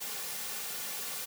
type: noise with comb filter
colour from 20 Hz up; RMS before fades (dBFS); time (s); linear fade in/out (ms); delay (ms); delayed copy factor
white; -38; 0-1.26; 20; 3.1; -0.6
effects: high-pass 200 Hz 12 dB/octave